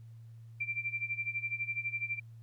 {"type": "tone with tremolo", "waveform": "sine", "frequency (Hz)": 2357, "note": "D7", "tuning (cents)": 6, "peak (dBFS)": -30, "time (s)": [0.6, 2.2], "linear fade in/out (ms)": 10, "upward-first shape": "sine", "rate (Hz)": 12, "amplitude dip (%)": 85, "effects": ["added 114 Hz sine -48 dBFS peak until 2.42 s", "pink hiss -74 dBFS RMS until 2.42 s"]}